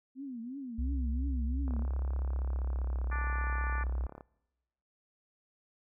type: tone with vibrato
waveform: sine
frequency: 252.5 Hz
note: B3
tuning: 39 cents sharp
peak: -38 dBFS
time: 0.15-1.87 s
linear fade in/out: 50 ms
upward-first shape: triangle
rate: 2.9 Hz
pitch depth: 220 cents each way
type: tone with pitch glide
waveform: sine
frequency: 65.41 to 61.74 Hz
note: C2 to B1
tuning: 0 to 0 cents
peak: -30 dBFS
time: 0.78-4.07 s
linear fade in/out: 10 ms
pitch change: -100 cents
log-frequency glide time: 2.12-3.04 s
type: click train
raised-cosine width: 1 ms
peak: -32 dBFS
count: 90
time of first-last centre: 1.68-4.208 s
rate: 35.2 Hz
type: harmonic tone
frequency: 293.7 Hz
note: D4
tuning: in tune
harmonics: 3 / 4 / 5 / 6 / 7 / 8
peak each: -44 / -40 / -42 / -41 / -52 / -50 dBFS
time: 3.11-3.84 s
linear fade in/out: 10 ms
effects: noise-tail reverb RT60 1.0 s tail -24 dB re dry